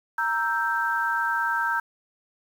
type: chord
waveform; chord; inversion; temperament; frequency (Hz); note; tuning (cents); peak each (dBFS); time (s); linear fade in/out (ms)
sine; E diminished; second; equal; 932.3 / 1318.5 / 1568; Bb5 / E6 / G6; 0 / 0 / 0; -27 / -29 / -25; 0.18-1.8; 5
effects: 8-bit